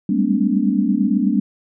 sine tone cluster, 194.2 / 202.7 / 221.2 / 252.6 / 289.7 Hz, G3 / G#3 / A3 / B3 / D4, -16 / -42 / +9 / +39 / -24 cents, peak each -21 dBFS, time 0.09-1.4 s, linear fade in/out 5 ms, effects none

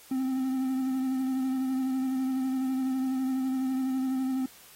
triangle tone with vibrato, 261.6 Hz, C4, in tune, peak -24 dBFS, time 0.11-4.46 s, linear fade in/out 5 ms, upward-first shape triangle, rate 12 Hz, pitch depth 31 cents each way, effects white hiss -53 dBFS RMS until 4.75 s + AAC 48 kbps

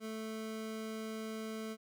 25% pulse tone, 220 Hz, A3, in tune, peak -36 dBFS, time 0-1.77 s, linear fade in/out 50 ms, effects none

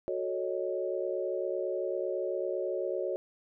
sine chord, D# half-diminished seventh, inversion first, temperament equal, 370 / 440 / 554.4 / 622.3 Hz, F#4 / A4 / C#5 / D#5, 0 / 0 / 0 / 0 cents, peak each -34 / -38 / -34 / -38 dBFS, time 0.08-3.16 s, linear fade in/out 0 ms, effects none

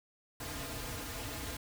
pink noise with comb filter, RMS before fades -41 dBFS, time 0.4-1.57 s, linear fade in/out 5 ms, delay 5.3 ms, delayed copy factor -0.85, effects none

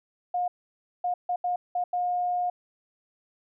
sine tone bursts at uneven times, 715 Hz, F5, 41 cents sharp, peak -24 dBFS, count 6, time 0.34-0.48 / 1.04-1.14 / 1.29-1.36 / 1.44-1.56 / 1.75-1.84 / 1.93-2.5 s, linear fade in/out 5 ms, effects none

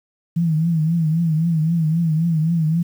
sine tone with vibrato, 162.4 Hz, E3, 26 cents flat, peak -15 dBFS, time 0.36-2.83 s, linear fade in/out 10 ms, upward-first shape triangle, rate 3.8 Hz, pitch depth 110 cents each way, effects 8-bit

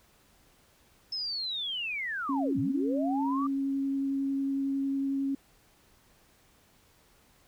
sine linear two-way sweep, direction down then up, 5260 to 98 to 1199 Hz, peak -31 dBFS, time 1.12-3.47 s, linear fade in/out 5 ms, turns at 2.59 s
sine tone with vibrato, 273.9 Hz, C#4, 21 cents flat, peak -27 dBFS, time 2.29-5.35 s, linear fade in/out 5 ms, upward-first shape triangle, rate 11 Hz, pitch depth 9 cents each way
effects pink hiss -63 dBFS RMS until 7.47 s

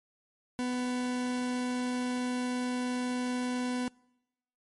40% pulse tone, 248.9 Hz, B3, 14 cents sharp, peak -29 dBFS, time 0.59-3.88 s, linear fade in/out 0 ms, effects noise-tail reverb RT60 0.9 s tail -26 dB re dry + MP3 48 kbps

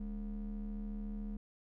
triangle ring-modulated tone, 122.6 Hz, B2, 12 cents flat, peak -33 dBFS, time 0-1.37 s, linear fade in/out 5 ms, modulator 85.6 Hz, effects none

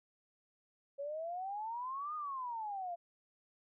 sine exponential two-way sweep, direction up then down, 551 to 1244.5 to 677 Hz, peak -38 dBFS, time 0.98-2.96 s, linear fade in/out 20 ms, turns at 2.15 s, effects none

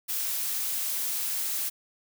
blue noise, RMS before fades -30 dBFS, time 0.08-1.7 s, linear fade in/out 20 ms, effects none

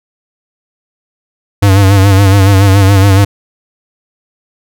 square tone with vibrato, 98 Hz, G2, in tune, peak -4 dBFS, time 1.62-3.25 s, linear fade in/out 10 ms, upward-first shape sine, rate 7.1 Hz, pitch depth 60 cents each way, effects none

